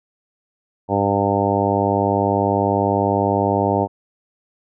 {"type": "harmonic tone", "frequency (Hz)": 100, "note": "G2", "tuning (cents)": 35, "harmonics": [1, 2, 3, 4, 5, 6, 7, 8, 9], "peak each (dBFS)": [-24, -24, -24, -24, -24, -24, -24, -24, -24], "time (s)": [0.88, 3.88], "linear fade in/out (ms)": 50, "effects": []}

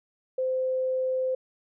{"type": "tone", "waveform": "sine", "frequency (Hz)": 517, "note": "C5", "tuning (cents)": -21, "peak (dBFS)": -24, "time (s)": [0.38, 1.35], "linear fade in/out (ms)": 5, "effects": []}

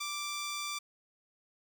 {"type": "tone", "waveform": "10% pulse", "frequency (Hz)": 1174.7, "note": "D6", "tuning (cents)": 0, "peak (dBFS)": -27, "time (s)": [0, 0.79], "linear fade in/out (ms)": 10, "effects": []}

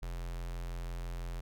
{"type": "tone with notch filter", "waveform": "square", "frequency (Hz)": 43, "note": "F1", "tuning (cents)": -26, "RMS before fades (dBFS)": -39, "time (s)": [0.02, 1.41], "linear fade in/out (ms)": 10, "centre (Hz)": 260, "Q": 1.6, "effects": []}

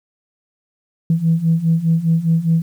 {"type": "beating tone pair", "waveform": "sine", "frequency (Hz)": [161.5, 166.4], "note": ["E3", "E3"], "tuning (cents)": [-35, 17], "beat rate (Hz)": 4.9, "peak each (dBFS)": [-17, -14], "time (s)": [1.1, 2.62], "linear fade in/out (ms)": 2, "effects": ["tanh soft clip ceiling -6 dBFS", "8-bit"]}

